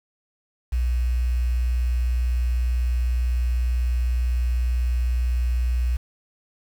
sine tone with quantisation, 61 Hz, B1, 21 cents flat, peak -19 dBFS, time 0.72-5.97 s, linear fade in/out 10 ms, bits 7, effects none

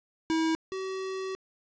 square tone pair in turn, 322.4 / 380.3 Hz, E4 / F#4, -38 / +48 cents, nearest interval minor third, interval 286 cents, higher second, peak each -25 / -33 dBFS, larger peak first, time 0.3-0.55 / 0.72-1.35 s, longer second, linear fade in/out 0 ms, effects resampled to 16000 Hz + 9-bit

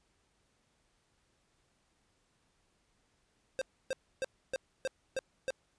square tone bursts, 528 Hz, C5, 16 cents sharp, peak -32 dBFS, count 7, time 3.59-5.505 s, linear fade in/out 0 ms, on 25 ms, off 290 ms, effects pink hiss -74 dBFS RMS until 5.78 s + resampled to 22050 Hz

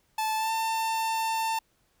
45% pulse tone with pitch glide, 873 to 895 Hz, A5 to A5, -14 to +29 cents, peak -26 dBFS, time 0.18-1.59 s, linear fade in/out 5 ms, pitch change +43 cents, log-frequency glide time 0.36-0.52 s, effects pink hiss -69 dBFS RMS until 2 s

